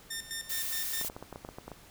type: tone with tremolo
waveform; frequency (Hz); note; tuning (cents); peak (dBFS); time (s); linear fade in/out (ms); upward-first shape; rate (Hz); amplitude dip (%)
10% pulse; 1810; A6; +48; -26; 0.1-1.03; 10; square; 4.8; 75
type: noise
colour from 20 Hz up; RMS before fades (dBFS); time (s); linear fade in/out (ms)
blue; -35; 0.49-1.09; 10
type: clicks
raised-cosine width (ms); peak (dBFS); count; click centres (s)
1; -27; 12; 1.013 / 1.048 / 1.099 / 1.165 / 1.226 / 1.327 / 1.359 / 1.449 / 1.489 / 1.585 / 1.68 / 1.717
effects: pink hiss -55 dBFS RMS until 1.9 s